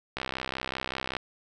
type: click train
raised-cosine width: 0.3 ms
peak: -15 dBFS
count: 66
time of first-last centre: 0.17-1.167 s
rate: 65.2 Hz
effects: none